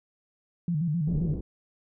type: tone with vibrato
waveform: sine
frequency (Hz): 160.6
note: E3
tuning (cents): -45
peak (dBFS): -24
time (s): 0.68-1.34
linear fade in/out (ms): 2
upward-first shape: square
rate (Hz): 7.6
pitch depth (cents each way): 120
type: low-pass noise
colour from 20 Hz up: pink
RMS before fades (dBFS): -33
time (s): 1.07-1.41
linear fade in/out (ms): 5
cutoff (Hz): 410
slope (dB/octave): 24
effects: none